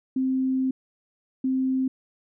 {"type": "tone pair in turn", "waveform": "sine", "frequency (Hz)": [261.6, 261.6], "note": ["C4", "C4"], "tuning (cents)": [0, 0], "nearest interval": "unison", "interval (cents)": 0, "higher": "neither", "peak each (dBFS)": -21, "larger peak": "neither", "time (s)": [[0.16, 0.71], [1.44, 1.88]], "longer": "first", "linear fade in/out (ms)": 5, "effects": []}